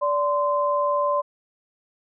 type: tone pair together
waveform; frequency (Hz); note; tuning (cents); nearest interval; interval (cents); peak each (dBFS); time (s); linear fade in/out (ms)
sine; 581 / 1035.2; D5 / C6; -19 / -19; minor seventh; 1000; -22; 0.01-1.22; 20
effects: none